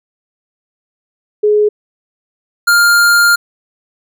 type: tone pair in turn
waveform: sine / square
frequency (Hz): 420 / 1403.8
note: G#4 / F6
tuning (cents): +19 / +9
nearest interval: octave + major sixth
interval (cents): 2090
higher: second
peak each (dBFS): -7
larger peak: neither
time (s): 1.43-1.69 / 2.67-3.36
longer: second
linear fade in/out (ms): 10
effects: none